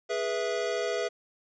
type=chord; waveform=square; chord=E major; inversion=first; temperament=equal with one note detuned; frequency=415.3 / 489.1 / 659.3 Hz; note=G#4 / B4 / E5; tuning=0 / -17 / 0 cents; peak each=-33 dBFS; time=0.09-1.09 s; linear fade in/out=20 ms; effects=resampled to 16000 Hz + 11-bit